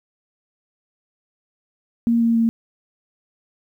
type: tone with pitch steps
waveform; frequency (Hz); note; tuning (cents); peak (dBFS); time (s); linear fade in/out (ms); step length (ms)
sine; 233.1 / 230.8 / 228.6; A#3 / A#3 / A#3; 0 / -17 / -34; -14; 2.07-2.49; 0; 140
effects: 9-bit